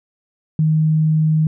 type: tone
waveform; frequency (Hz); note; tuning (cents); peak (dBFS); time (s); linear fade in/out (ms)
sine; 156.4; D#3; +9; -12; 0.59-1.47; 2
effects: none